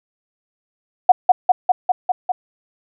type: tone with echo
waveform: sine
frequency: 733 Hz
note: F#5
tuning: 16 cents flat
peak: -3 dBFS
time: 1.09-1.12 s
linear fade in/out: 5 ms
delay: 200 ms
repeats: 6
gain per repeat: -2 dB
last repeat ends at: 2.32 s
effects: none